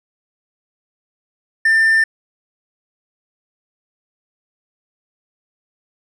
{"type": "tone with hard clipping", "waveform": "triangle", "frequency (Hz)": 1791, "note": "A6", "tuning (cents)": 30, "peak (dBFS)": -11, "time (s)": [1.65, 2.04], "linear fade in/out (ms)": 5, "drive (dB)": 5, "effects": []}